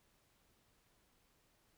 silence, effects pink hiss -74 dBFS RMS until 1.77 s

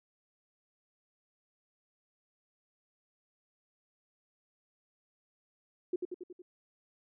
sine tone with echo, 359.2 Hz, F4, 49 cents sharp, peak -28 dBFS, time 5.93-5.96 s, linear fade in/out 5 ms, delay 92 ms, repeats 5, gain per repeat -4 dB, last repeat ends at 6.42 s, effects none

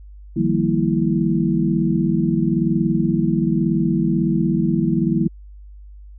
sine tone cluster, 154 / 174.8 / 196 / 232.3 / 328.7 Hz, D#3 / F3 / G3 / A#3 / E4, -17 / +2 / 0 / -6 / -5 cents, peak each -22 dBFS, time 0.36-5.28 s, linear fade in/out 10 ms, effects added 50 Hz sine -37 dBFS peak until 6.18 s

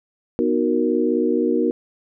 sine chord, B major seventh, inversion none, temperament equal, 246.9 / 311.1 / 370 / 466.2 Hz, B3 / D#4 / F#4 / A#4, 0 / 0 / 0 / 0 cents, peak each -22 dBFS, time 0.39-1.71 s, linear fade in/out 0 ms, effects none

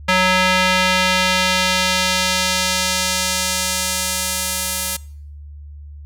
square tone with band-pass filter sweep, 185 Hz, F#3, in tune, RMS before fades -18 dBFS, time 0.08-4.97 s, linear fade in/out 10 ms, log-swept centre 2200 to 11000 Hz, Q 0.85, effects noise-tail reverb RT60 0.6 s tail -24 dB re dry + added 73 Hz sine -33 dBFS peak until 6.05 s

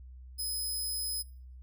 15% pulse tone, 5070 Hz, D#8, 32 cents sharp, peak -27 dBFS, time 0.38-1.23 s, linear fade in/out 20 ms, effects noise-tail reverb RT60 0.5 s tail -22 dB re dry + added 63 Hz sine -46 dBFS peak until 1.62 s

